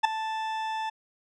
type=tone with ADSR envelope; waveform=40% pulse; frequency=880 Hz; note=A5; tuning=in tune; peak=-13 dBFS; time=0.03-0.9 s; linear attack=18 ms; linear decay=6 ms; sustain=-15 dB; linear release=10 ms; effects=low-pass 4000 Hz 12 dB/octave